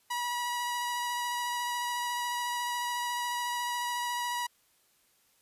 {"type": "tone with vibrato", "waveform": "sawtooth", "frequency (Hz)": 968, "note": "B5", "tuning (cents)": -35, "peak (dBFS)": -27, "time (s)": [0.1, 4.47], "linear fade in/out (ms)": 10, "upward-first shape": "square", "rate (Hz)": 14, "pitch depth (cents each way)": 9, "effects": ["white hiss -68 dBFS RMS until 5.41 s", "resampled to 32000 Hz"]}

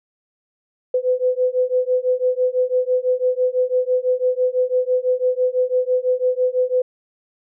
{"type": "beating tone pair", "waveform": "sine", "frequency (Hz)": [502, 508], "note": ["B4", "B4"], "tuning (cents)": [28, 49], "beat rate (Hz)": 6, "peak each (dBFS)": -19, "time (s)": [0.94, 6.82], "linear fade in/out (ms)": 5, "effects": []}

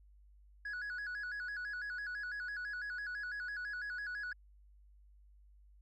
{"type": "tone with vibrato", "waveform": "sine", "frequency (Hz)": 1568, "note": "G6", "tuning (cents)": 0, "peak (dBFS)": -36, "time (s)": [0.65, 4.33], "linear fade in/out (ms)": 5, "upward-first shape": "square", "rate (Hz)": 6, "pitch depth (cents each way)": 110, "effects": ["tanh soft clip ceiling -38 dBFS", "added 50 Hz sine -59 dBFS peak until 5.81 s"]}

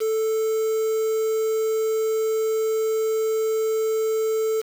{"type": "tone with quantisation", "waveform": "triangle", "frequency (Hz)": 440, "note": "A4", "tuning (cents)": 0, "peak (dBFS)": -18, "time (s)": [0, 4.62], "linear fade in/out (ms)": 20, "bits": 6, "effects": []}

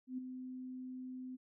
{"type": "tone with ADSR envelope", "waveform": "sine", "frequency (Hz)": 255.7, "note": "C4", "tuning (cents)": -40, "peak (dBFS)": -36, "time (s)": [0.07, 1.37], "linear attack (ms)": 110, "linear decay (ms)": 9, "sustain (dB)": -7, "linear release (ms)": 24, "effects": []}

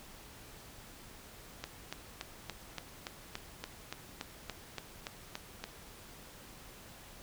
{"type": "click train", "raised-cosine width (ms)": 0.2, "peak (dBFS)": -21, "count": 15, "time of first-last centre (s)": [1.64, 5.64], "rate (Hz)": 3.5, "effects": ["pink hiss -53 dBFS RMS until 7.22 s"]}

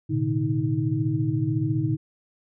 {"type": "tone cluster", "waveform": "sine", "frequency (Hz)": [112.5, 126.7, 148.3, 315.4], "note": ["A2", "B2", "D3", "D#4"], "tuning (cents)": [39, 45, 17, 24], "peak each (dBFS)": -27, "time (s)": [0.09, 1.97], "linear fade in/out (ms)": 20, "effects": []}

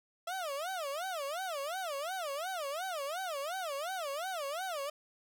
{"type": "tone with vibrato", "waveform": "30% pulse", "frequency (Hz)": 650, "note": "E5", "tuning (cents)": -24, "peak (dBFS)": -33, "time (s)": [0.27, 4.9], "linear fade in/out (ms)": 5, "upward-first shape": "sine", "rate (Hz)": 2.8, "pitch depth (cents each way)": 290, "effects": []}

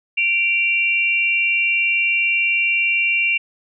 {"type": "tone pair together", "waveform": "sine", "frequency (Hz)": [2349, 2760], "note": ["D7", "F7"], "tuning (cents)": [0, -21], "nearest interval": "minor third", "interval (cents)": 279, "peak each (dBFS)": -18, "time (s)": [0.17, 3.38], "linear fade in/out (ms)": 10, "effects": []}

